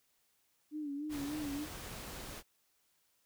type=tone with vibrato; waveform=sine; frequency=292.9 Hz; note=D4; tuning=5 cents flat; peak=-37 dBFS; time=0.71-1.68 s; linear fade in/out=50 ms; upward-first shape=sine; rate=3.4 Hz; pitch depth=77 cents each way
type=noise; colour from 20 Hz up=pink; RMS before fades=-46 dBFS; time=1.09-2.43 s; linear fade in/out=50 ms
effects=white hiss -75 dBFS RMS until 3.25 s